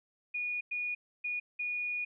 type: tone bursts at uneven times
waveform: sine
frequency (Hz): 2452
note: D#7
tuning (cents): -26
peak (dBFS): -32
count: 4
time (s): 0.34-0.61 / 0.71-0.95 / 1.24-1.4 / 1.59-2.05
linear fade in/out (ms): 10
effects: none